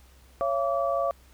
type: tone cluster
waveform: sine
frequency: 553 / 678 / 1154 Hz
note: C#5 / E5 / D6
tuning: -4 / +49 / -31 cents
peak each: -27 / -27 / -30 dBFS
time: 0.41-1.11 s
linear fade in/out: 0 ms
effects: added 64 Hz sine -53 dBFS peak until 1.33 s + pink hiss -59 dBFS RMS until 1.33 s